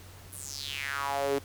sawtooth tone with high-pass filter sweep, 140 Hz, C#3, 18 cents sharp, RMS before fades -33 dBFS, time 0.32-1.39 s, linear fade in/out 10 ms, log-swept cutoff 11000 to 340 Hz, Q 4.5, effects added 93 Hz sine -49 dBFS peak until 1.44 s + pink hiss -52 dBFS RMS until 1.44 s

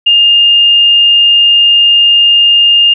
sine tone, 2820 Hz, F7, 16 cents sharp, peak -3 dBFS, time 0.06-2.94 s, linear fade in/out 10 ms, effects none

